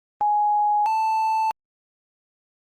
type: tone pair in turn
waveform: sine / triangle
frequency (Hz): 834 / 881.3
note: G#5 / A5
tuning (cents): +7 / +3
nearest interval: minor second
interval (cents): 96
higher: second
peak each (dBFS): -17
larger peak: neither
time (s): 0.21-0.86 / 0.86-1.51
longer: neither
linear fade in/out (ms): 0
effects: Opus 24 kbps